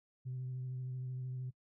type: tone with vibrato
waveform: sine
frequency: 127.9 Hz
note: C3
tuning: 39 cents flat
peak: -37 dBFS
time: 0.25-1.51 s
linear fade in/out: 20 ms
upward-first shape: triangle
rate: 13 Hz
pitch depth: 24 cents each way
effects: noise-tail reverb RT60 0.1 s tail -22 dB re dry + tanh soft clip ceiling -35 dBFS